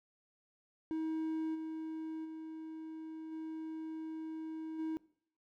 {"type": "tone with level steps", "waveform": "triangle", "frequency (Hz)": 318.2, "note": "D#4", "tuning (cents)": 39, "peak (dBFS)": [-32, -37, -41, -38, -33], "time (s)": [0.91, 4.97], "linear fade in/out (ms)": 0, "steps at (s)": [1.54, 2.24, 3.31, 4.78], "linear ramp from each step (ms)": 20, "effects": ["noise-tail reverb RT60 0.6 s tail -21 dB re dry"]}